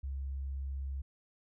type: tone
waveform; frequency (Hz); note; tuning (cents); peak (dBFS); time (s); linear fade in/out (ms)
sine; 67.9; C#2; -35; -35; 0.03-1.02; 10
effects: none